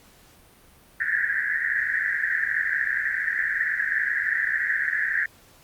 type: band-pass noise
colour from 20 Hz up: white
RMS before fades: -25 dBFS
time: 1-5.26 s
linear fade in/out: 5 ms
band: 1600 to 1900 Hz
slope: 96 dB/octave
effects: pink hiss -54 dBFS RMS until 5.63 s + Opus 48 kbps